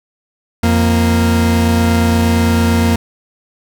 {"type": "tone pair together", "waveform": "40% pulse", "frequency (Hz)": [86.83, 231.8], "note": ["F2", "A#3"], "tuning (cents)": [-9, -10], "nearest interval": "octave + perfect fourth", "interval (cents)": 1699, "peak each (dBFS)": -12, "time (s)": [0.63, 2.96], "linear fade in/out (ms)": 5, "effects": []}